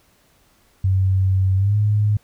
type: tone with pitch glide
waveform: sine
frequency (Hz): 95 to 104.8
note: F#2 to G#2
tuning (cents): +46 to +16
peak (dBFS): -14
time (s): 0.84-2.17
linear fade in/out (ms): 5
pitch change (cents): +170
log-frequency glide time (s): 1.56-1.76
effects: pink hiss -58 dBFS RMS until 2.23 s